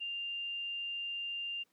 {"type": "tone", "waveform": "sine", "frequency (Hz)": 2794, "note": "F7", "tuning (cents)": 0, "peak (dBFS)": -36, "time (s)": [0, 1.64], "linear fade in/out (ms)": 20, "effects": ["pink hiss -75 dBFS RMS until 1.72 s", "high-pass 200 Hz 12 dB/octave"]}